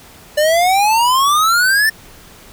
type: exponential sweep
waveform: square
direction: up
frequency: 587 to 1800 Hz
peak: -11 dBFS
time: 0.37-1.9 s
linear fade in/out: 10 ms
effects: pink hiss -41 dBFS RMS until 2.52 s